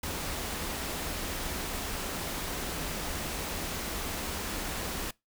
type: band-stop noise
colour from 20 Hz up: pink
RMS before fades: -35 dBFS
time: 0.03-5.11 s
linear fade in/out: 5 ms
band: 100 to 140 Hz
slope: 96 dB/octave
effects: noise-tail reverb RT60 0.2 s tail -23 dB re dry